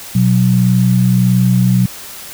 sine tone pair together, 123.39 / 185 Hz, B2 / F#3, -1 / 0 cents, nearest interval perfect fifth, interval 701 cents, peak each -11 dBFS, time 0.15-1.86 s, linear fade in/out 5 ms, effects white hiss -31 dBFS RMS until 2.33 s

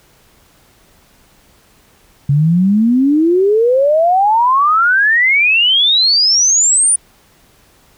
sine exponential sweep, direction up, 137.2 to 9590 Hz, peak -8 dBFS, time 2.29-6.96 s, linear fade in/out 5 ms, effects pink hiss -50 dBFS RMS until 7.97 s

